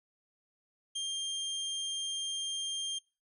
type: tone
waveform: sawtooth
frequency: 3192 Hz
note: G7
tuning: 31 cents sharp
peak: -30 dBFS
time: 0.95-2.99 s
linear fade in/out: 10 ms
effects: noise-tail reverb RT60 0.4 s tail -26 dB re dry + resampled to 24000 Hz